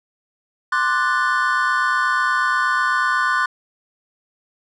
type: chord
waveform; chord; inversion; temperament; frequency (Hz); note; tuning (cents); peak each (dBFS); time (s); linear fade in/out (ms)
triangle; D dominant seventh; third; equal; 1046.5 / 1174.7 / 1480 / 1760; C6 / D6 / F#6 / A6; 0 / 0 / 0 / 0; -20 / -21 / -18 / -23; 0.72-3.46; 5
effects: resampled to 24000 Hz